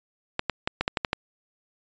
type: clicks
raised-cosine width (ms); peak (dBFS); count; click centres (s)
0.3; -8; 8; 0.394 / 0.497 / 0.675 / 0.81 / 0.879 / 0.972 / 1.048 / 1.131
effects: resampled to 16000 Hz